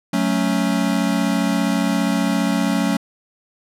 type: chord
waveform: square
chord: F# minor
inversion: none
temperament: equal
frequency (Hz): 185 / 220 / 277.2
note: F#3 / A3 / C#4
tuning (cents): 0 / 0 / 0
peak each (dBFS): -22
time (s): 0.13-2.97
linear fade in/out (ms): 5
effects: low-pass 12000 Hz 12 dB/octave